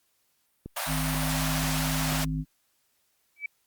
click train, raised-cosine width 3 ms, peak -25 dBFS, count 4, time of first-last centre 0.66-2.123 s, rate 2.05 Hz
pink high-pass noise, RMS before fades -31 dBFS, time 0.76-2.25 s, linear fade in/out 10 ms, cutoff 560 Hz, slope 96 dB/octave
harmonic tone, 52 Hz, G#1, 3 cents sharp, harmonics 1 / 3 / 5, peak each -33 / -29 / -33 dBFS, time 0.86-2.45 s, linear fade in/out 50 ms
sine tone with exponential growth, 2300 Hz, D7, 37 cents flat, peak -26 dBFS, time 3.36-3.46 s, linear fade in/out 5 ms, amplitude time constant 21 ms
effects white hiss -71 dBFS RMS until 3.66 s + Opus 48 kbps

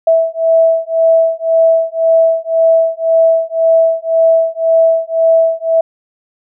sine beating tone pair, 654 / 655.9 Hz, E5 / E5, -14 / -9 cents, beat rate 1.9 Hz, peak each -11 dBFS, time 0.07-5.81 s, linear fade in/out 5 ms, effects none

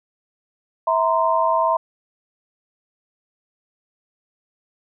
sine tone cluster, 652 / 935 / 1036 Hz, E5 / A#5 / C6, -19 / +5 / -17 cents, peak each -20 dBFS, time 0.87-1.77 s, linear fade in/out 5 ms, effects none

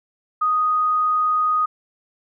sine tone, 1244.5 Hz, D#6, in tune, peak -16 dBFS, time 0.41-1.66 s, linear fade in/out 10 ms, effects none

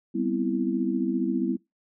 sine chord, C major seventh, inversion second, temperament equal, 196 / 246.9 / 261.6 / 329.6 Hz, G3 / B3 / C4 / E4, 0 / 0 / 0 / 0 cents, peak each -30 / -28 / -30 / -28 dBFS, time 0.14-1.57 s, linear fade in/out 20 ms, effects noise-tail reverb RT60 0.2 s tail -23 dB re dry

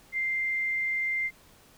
sine tone, 2093 Hz, C7, in tune, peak -26 dBFS, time 0.12-1.31 s, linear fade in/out 50 ms, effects pink hiss -57 dBFS RMS until 1.77 s

